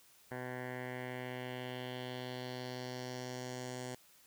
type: tone with low-pass filter sweep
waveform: 10% pulse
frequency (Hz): 126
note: B2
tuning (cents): +35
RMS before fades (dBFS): -43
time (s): 0.31-3.95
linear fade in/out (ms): 5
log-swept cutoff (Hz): 1600 to 8000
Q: 2.4
effects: white hiss -64 dBFS RMS until 4.26 s